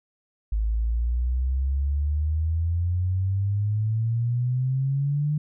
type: exponential sweep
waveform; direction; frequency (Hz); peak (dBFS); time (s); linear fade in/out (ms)
sine; up; 52.4 to 151.4; -21; 0.52-5.38; 5
effects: none